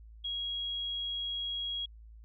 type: tone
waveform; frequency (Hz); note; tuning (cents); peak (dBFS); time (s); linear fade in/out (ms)
sine; 3300; G#7; -12; -33; 0.24-1.86; 10
effects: added 55 Hz sine -49 dBFS peak until 2.24 s